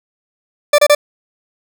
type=tone bursts; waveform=40% pulse; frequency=588 Hz; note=D5; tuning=2 cents sharp; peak=-5 dBFS; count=3; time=0.73-0.95 s; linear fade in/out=5 ms; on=54 ms; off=29 ms; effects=none